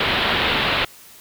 white low-pass noise, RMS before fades -20 dBFS, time 0-0.85 s, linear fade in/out 5 ms, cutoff 3800 Hz, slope 48 dB/octave, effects white hiss -45 dBFS RMS until 1.2 s

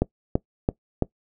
click train, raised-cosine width 2 ms, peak -6 dBFS, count 4, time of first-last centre 0.02-1.023 s, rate 2.99 Hz, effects noise-tail reverb RT60 0.1 s tail -21 dB re dry

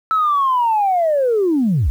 sine linear sweep, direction down, 1318.5 to 51.8 Hz, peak -12 dBFS, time 0.11-1.9 s, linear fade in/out 0 ms, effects tanh soft clip ceiling -9 dBFS + 8-bit

